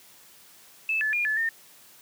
sine tone with pitch steps, 2623 / 1731 / 2418 / 1728 / 1819 Hz, E7 / A6 / D7 / A6 / A#6, -9 / -29 / +50 / -32 / -43 cents, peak -23 dBFS, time 0.89-1.49 s, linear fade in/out 2 ms, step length 120 ms, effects white hiss -53 dBFS RMS until 2.01 s + high-pass 100 Hz 12 dB/octave

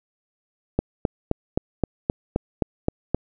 click train, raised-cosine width 2 ms, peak -6 dBFS, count 10, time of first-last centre 0.79-3.146 s, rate 3.82 Hz, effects none

